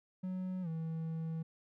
triangle tone with pitch glide, 185 to 161.98 Hz, F#3 to E3, 0 to -30 cents, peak -34 dBFS, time 0.23-1.43 s, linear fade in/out 10 ms, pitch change -230 cents, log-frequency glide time 0.62-0.68 s, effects none

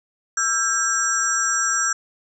sine tone cluster, 1346 / 1596 / 5850 / 7430 Hz, E6 / G6 / F#8 / A#8, +36 / +31 / -21 / -7 cents, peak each -24 dBFS, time 0.37-1.93 s, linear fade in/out 5 ms, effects none

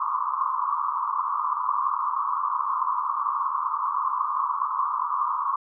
pink band-pass noise, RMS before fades -26 dBFS, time 0-5.56 s, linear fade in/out 5 ms, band 990 to 1200 Hz, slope 96 dB/octave, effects none

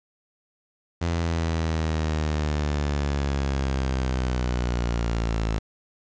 sawtooth linear sweep, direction down, 85.2 to 54.1 Hz, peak -19 dBFS, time 1.01-5.59 s, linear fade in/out 10 ms, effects resampled to 16000 Hz + 8-bit

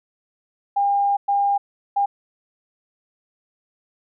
sine tone bursts at uneven times, 804 Hz, G5, 44 cents sharp, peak -16 dBFS, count 3, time 0.76-1.17 / 1.28-1.58 / 1.96-2.06 s, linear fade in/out 10 ms, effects none

